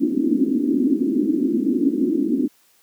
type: band-pass noise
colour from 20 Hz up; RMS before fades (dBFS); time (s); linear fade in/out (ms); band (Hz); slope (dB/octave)
pink; -19; 0-2.48; 20; 240 to 320; 48
effects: white hiss -58 dBFS RMS until 2.82 s + high-pass 150 Hz 12 dB/octave